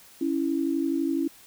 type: tone pair together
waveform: sine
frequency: 277.2 / 329.2 Hz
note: C#4 / E4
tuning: 0 / -2 cents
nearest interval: minor third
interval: 298 cents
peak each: -26 dBFS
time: 0.21-1.28 s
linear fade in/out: 5 ms
effects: white hiss -52 dBFS RMS until 1.46 s